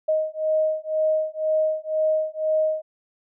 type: beating tone pair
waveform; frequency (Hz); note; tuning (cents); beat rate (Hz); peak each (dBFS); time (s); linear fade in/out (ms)
sine; 624 / 626; D#5 / D#5; +5 / +10; 2; -23; 0.08-2.82; 10
effects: none